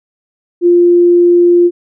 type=tone; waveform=sine; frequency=349.2 Hz; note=F4; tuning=in tune; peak=-4 dBFS; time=0.61-1.71 s; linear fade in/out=50 ms; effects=none